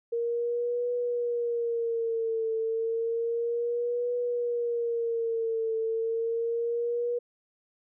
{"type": "tone with vibrato", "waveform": "sine", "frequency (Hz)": 466.2, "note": "A#4", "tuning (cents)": 0, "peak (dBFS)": -26, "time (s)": [0.12, 7.19], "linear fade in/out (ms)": 10, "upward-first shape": "triangle", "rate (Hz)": 0.31, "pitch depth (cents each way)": 78, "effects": []}